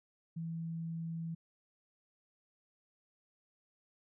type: tone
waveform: sine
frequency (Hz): 164.81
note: E3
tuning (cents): 0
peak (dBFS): -37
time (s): 0.36-1.35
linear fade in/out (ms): 10
effects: none